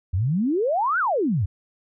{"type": "exponential two-way sweep", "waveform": "sine", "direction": "up then down", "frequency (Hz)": [82.41, 1568, 82.41], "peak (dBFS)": -19, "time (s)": [0.13, 1.46], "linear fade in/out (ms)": 10, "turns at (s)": 0.99, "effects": []}